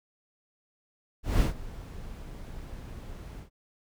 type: noise with ADSR envelope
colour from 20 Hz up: brown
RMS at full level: -21 dBFS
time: 1.23-3.5 s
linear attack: 180 ms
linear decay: 120 ms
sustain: -20 dB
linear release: 110 ms
effects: none